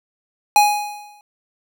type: tone with exponential decay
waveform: square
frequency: 830.6 Hz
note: G#5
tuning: in tune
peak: -8 dBFS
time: 0.56-1.21 s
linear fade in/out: 1 ms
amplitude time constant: 140 ms
effects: none